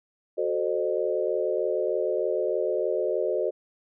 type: chord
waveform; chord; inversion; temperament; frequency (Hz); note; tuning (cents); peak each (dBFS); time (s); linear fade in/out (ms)
sine; F# diminished seventh; none; equal with one note detuned; 370 / 440 / 523.3 / 609.8; F#4 / A4 / C5 / Eb5; 0 / 0 / 0 / -35; -29; 0.37-3.51; 20
effects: none